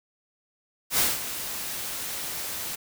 white noise with ADSR envelope, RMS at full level -21 dBFS, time 0.9-2.76 s, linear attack 88 ms, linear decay 190 ms, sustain -12 dB, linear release 14 ms, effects none

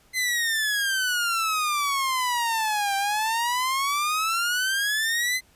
sawtooth exponential two-way sweep, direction down then up, 2059 to 784 to 2059 Hz, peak -19 dBFS, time 0.13-5.41 s, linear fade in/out 50 ms, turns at 2.96 s, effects pink hiss -59 dBFS RMS until 5.55 s + resampled to 32000 Hz

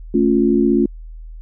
sine chord, A augmented, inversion none, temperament equal with one note detuned, 220 / 277.2 / 351.5 Hz, A3 / C#4 / E#4, 0 / 0 / +11 cents, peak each -16 dBFS, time 0.14-0.86 s, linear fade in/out 5 ms, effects added 40 Hz sine -31 dBFS peak until 1.41 s

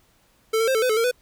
square tone with pitch steps, 443.3 / 452.3 / 527 / 442 / 506 / 433.5 / 458.8 / 497.2 Hz, A4 / A4 / C5 / A4 / B4 / A4 / A#4 / B4, +13 / +48 / +12 / +8 / +42 / -26 / -28 / +12 cents, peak -19 dBFS, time 0.53-1.114 s, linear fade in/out 10 ms, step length 73 ms, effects pink hiss -61 dBFS RMS until 1.21 s

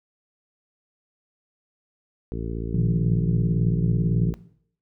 harmonic tone, 56.4 Hz, A1, 44 cents sharp, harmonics 1 / 2 / 3 / 4 / 5 / 6 / 7 / 8, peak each -31 / -34 / -36 / -37 / -38 / -39 / -39 / -40 dBFS, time 2.32-4.34 s, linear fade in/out 0 ms
sine chord, Bb suspended fourth, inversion none, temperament equal with one note detuned, 116.54 / 156.46 / 174.61 Hz, Bb2 / Eb3 / F3, 0 / +10 / 0 cents, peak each -24 dBFS, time 2.74-4.3 s, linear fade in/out 5 ms
effects noise-tail reverb RT60 0.6 s tail -17 dB re dry

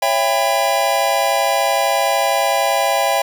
square chord, C# half-diminished seventh, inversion none, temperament just, 554.4 / 665.2 / 798.3 / 997.9 Hz, C#5 / E5 / G5 / B5, 0 / +16 / +31 / +18 cents, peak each -22 / -20 / -19 / -24 dBFS, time 0.02-3.22 s, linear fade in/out 5 ms, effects none

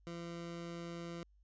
20% pulse tone, 170.2 Hz, F3, 44 cents flat, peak -38 dBFS, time 0.07-1.23 s, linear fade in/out 0 ms, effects added 50 Hz sine -64 dBFS peak until 1.43 s + resampled to 16000 Hz

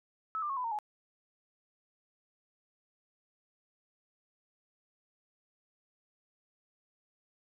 sine tone with pitch steps, 1299 / 1191.2 / 1092.3 / 1001.7 / 918.5 / 842.3 Hz, E6 / D6 / C#6 / B5 / A#5 / G#5, -26 / +24 / -26 / +24 / -26 / +24 cents, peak -32 dBFS, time 0.35-0.788 s, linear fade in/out 0 ms, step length 73 ms, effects none

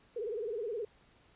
sine tone with vibrato, 444.2 Hz, A4, 16 cents sharp, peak -34 dBFS, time 0.16-0.85 s, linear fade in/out 5 ms, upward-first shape sine, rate 19 Hz, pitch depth 160 cents each way, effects pink hiss -65 dBFS RMS until 1.35 s + resampled to 8000 Hz

